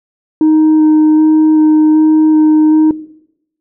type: tone with vibrato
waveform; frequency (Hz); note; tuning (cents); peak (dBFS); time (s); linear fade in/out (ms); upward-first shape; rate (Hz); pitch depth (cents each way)
sine; 310.4; D#4; -4; -3; 0.41-2.91; 2; square; 1.3; 8
effects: noise-tail reverb RT60 0.8 s tail -18 dB re dry + tanh soft clip ceiling -4 dBFS